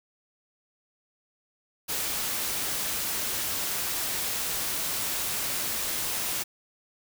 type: noise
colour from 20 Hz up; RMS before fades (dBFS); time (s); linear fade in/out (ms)
white; -30; 1.88-6.44; 20
effects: none

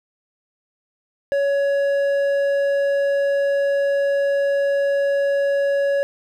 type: tone with hard clipping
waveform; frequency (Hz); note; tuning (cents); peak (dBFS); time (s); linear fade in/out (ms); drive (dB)
sine; 560; C#5; +18; -18; 1.32-6.03; 0; 6
effects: none

